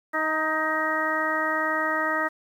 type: harmonic tone with a mistuned harmonic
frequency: 313.9 Hz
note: D#4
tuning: 15 cents sharp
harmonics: 1 / 2 / 3 / 4 / 5 / 6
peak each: -33 / -30 / -32 / -28 / -32 / -27 dBFS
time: 0.13-2.29 s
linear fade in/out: 20 ms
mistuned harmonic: 3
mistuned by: -17 cents
effects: 9-bit